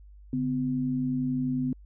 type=tone pair together; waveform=sine; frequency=142.84 / 254.1 Hz; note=D3 / B3; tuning=-48 / +49 cents; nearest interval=minor seventh; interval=997 cents; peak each=-32 / -26 dBFS; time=0.33-1.73 s; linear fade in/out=2 ms; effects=added 50 Hz sine -47 dBFS peak until 1.85 s